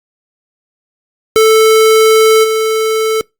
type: tone with level steps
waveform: square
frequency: 440 Hz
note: A4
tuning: in tune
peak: -5 / -11 dBFS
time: 1.36-3.21 s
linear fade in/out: 0 ms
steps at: 2.43 s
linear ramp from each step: 20 ms
effects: noise-tail reverb RT60 0.2 s tail -25 dB re dry + Opus 48 kbps